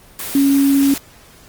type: tone in noise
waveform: sine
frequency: 277.2 Hz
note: C#4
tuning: in tune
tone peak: -10 dBFS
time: 0.35-0.94 s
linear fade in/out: 2 ms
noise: white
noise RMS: -26 dBFS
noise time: 0.19-0.98 s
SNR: +13 dB
effects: pink hiss -45 dBFS RMS until 1.48 s + Opus 24 kbps